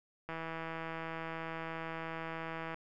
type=click train; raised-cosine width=0.5 ms; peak=-26 dBFS; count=401; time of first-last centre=0.29-2.744 s; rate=163 Hz; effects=none